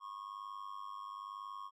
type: tone with amplitude modulation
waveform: triangle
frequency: 1092 Hz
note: C#6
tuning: 26 cents flat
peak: -38 dBFS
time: 0-1.71 s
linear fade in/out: 50 ms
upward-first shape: sine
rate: 101 Hz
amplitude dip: 85%
effects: none